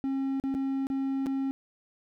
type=tone with dropouts; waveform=triangle; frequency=270 Hz; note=C#4; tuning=45 cents flat; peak=-25 dBFS; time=0.04-1.51 s; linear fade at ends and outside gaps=0 ms; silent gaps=0.399-0.438 / 0.542-0.549 / 0.869-0.901 / 1.261-1.267 s; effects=none